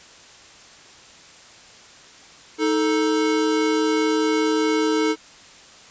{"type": "tone pair together", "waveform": "square", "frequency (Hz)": [313.9, 438.9], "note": ["D#4", "A4"], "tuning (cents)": [15, -4], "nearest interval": "tritone", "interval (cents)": 581, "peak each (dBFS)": [-21, -22], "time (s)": [2.58, 5.16], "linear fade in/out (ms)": 50, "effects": ["white hiss -46 dBFS RMS until 5.9 s", "resampled to 16000 Hz"]}